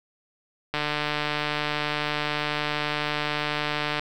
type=click train; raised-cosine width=0.3 ms; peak=-10 dBFS; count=486; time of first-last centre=0.74-3.995 s; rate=149 Hz; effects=8-bit